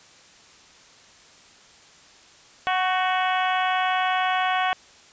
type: harmonic tone with a mistuned harmonic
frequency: 370 Hz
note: F#4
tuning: in tune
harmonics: 2 / 3 / 4 / 5 / 6 / 7 / 8 / 9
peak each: -23 / -27 / -29 / -31 / -33 / -34 / -35 / -36 dBFS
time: 2.67-4.73 s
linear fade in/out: 0 ms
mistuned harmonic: 4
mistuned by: +28 cents
effects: white hiss -51 dBFS RMS until 5.12 s + resampled to 16000 Hz